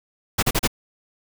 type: noise bursts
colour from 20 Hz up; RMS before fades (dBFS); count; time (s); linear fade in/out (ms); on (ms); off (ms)
pink; -19; 4; 0.38-0.676; 10; 47; 36
effects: none